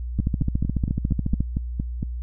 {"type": "two click trains", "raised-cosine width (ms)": 5, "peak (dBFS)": [-12, -10], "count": [9, 18], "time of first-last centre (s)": [[0.19, 2.029], [0.2, 1.406]], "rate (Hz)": [4.35, 14.1], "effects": ["added 60 Hz sine -27 dBFS peak until 2.22 s"]}